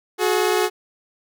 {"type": "tone pair together", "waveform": "sawtooth", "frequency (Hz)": [366.1, 424.4], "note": ["F#4", "G#4"], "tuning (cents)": [-18, 38], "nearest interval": "minor third", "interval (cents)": 256, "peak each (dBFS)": -16, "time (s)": [0.18, 0.7], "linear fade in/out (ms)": 50, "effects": []}